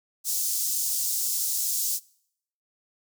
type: high-pass noise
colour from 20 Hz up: pink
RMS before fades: -27 dBFS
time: 0.24-2 s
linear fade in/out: 50 ms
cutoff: 5700 Hz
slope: 24 dB/octave
effects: noise-tail reverb RT60 0.7 s tail -24 dB re dry